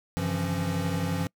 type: tone cluster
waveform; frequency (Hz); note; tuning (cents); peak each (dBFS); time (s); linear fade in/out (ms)
square; 95.8 / 137.2 / 159.2 / 170.7 / 270.1; G2 / C#3 / D#3 / F3 / C#4; -39 / -17 / +40 / -39 / -45; -33 / -39 / -37 / -30 / -36; 0.17-1.27; 0
effects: noise-tail reverb RT60 0.1 s tail -26 dB re dry